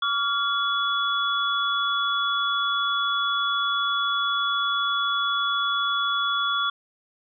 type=tone cluster; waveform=sine; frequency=1144 / 1392 / 3401 Hz; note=D6 / F6 / G#7; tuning=-46 / -6 / +40 cents; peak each=-26 dBFS; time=0.02-6.7 s; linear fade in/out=5 ms; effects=none